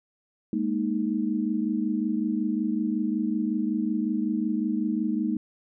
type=chord; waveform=sine; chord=Ab suspended second; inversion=none; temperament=equal; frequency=207.7 / 233.1 / 311.1 Hz; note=Ab3 / Bb3 / Eb4; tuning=0 / 0 / 0 cents; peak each=-28 dBFS; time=0.53-5.37 s; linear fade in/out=2 ms; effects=none